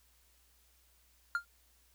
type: tone with exponential decay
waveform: triangle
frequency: 1400 Hz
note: F6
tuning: 4 cents sharp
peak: -24 dBFS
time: 1.35-1.45 s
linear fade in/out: 1 ms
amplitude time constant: 21 ms
effects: added 60 Hz sine -69 dBFS peak until 1.94 s + white hiss -69 dBFS RMS until 1.94 s